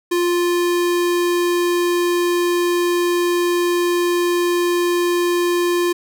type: tone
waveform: square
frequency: 350 Hz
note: F4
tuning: 4 cents sharp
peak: -16 dBFS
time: 0.11-5.93 s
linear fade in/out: 10 ms
effects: none